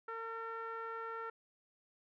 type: tone with low-pass filter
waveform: sawtooth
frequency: 454.2 Hz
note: A#4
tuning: 45 cents flat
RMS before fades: -43 dBFS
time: 0.08-1.3 s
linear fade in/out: 5 ms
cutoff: 1500 Hz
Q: 6.3
effects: none